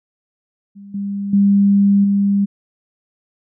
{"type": "tone with level steps", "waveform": "sine", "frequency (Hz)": 200, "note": "G3", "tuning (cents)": 35, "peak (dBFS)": [-34, -20, -9, -12], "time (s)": [0.75, 2.46], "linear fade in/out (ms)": 20, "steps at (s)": [0.94, 1.33, 2.04], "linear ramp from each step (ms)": 5, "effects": []}